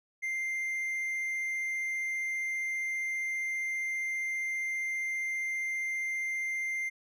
triangle tone, 2095 Hz, C7, 2 cents sharp, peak -29 dBFS, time 0.22-6.9 s, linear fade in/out 20 ms, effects none

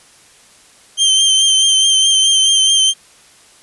sawtooth tone with vibrato, 3136 Hz, G7, in tune, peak -6 dBFS, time 0.97-2.94 s, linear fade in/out 50 ms, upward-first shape triangle, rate 4.7 Hz, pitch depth 35 cents each way, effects white hiss -46 dBFS RMS until 3.62 s + resampled to 24000 Hz

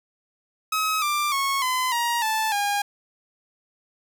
sawtooth tone with pitch steps, 1276 / 1183.7 / 1098.1 / 1018.6 / 944.9 / 876.6 / 813.2 Hz, D#6 / D6 / C#6 / C6 / A#5 / A5 / G#5, +43 / +13 / -17 / -47 / +23 / -7 / -37 cents, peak -18 dBFS, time 0.72-2.82 s, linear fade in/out 5 ms, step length 300 ms, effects none

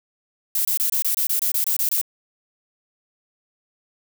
violet noise bursts, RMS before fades -21 dBFS, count 12, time 0.55-2.014 s, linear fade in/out 2 ms, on 100 ms, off 24 ms, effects none

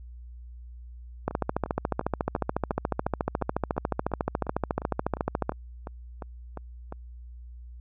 two click trains, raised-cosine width 1 ms, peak -11 / -22 dBFS, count 60 / 17, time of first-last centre 1.28-5.494 / 1.31-6.924 s, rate 14 / 2.85 Hz, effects added 60 Hz sine -41 dBFS peak until 7.8 s

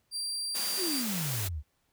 30% pulse tone, 4717 Hz, D8, 7 cents sharp, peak -29 dBFS, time 0.11-1.04 s, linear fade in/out 50 ms
white high-pass noise, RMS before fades -35 dBFS, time 0.54-1.49 s, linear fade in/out 20 ms, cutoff 170 Hz, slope 96 dB/octave
sine exponential sweep, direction down, 407.6 to 67.9 Hz, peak -32 dBFS, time 0.77-1.63 s, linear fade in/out 50 ms
effects pink hiss -74 dBFS RMS until 1.92 s

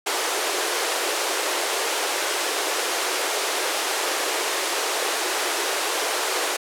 pink high-pass noise, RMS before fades -24 dBFS, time 0.06-6.57 s, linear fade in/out 10 ms, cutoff 350 Hz, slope 48 dB/octave, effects low-pass 11000 Hz 12 dB/octave

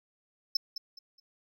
triangle tone with echo, 5274 Hz, E8, in tune, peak -22 dBFS, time 0.55-0.57 s, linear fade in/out 5 ms, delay 210 ms, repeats 3, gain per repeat -11 dB, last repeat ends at 1.2 s, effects none

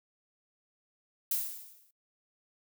violet noise with exponential decay, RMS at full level -28 dBFS, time 1.31-1.91 s, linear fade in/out 5 ms, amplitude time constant 130 ms, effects noise-tail reverb RT60 0.1 s tail -23 dB re dry

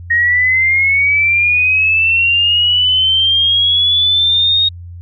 sine linear sweep, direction up, 1864.7 to 3746 Hz, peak -9 dBFS, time 0.1-4.69 s, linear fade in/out 10 ms, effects added 87 Hz sine -28 dBFS peak until 5.01 s

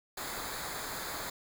pink noise with comb filter, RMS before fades -39 dBFS, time 0.17-1.3 s, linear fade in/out 5 ms, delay 0.35 ms, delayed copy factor -0.7, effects none

